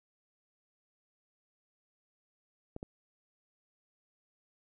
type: clicks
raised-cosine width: 2 ms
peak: -27 dBFS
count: 2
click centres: 2.764 / 2.829 s
effects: none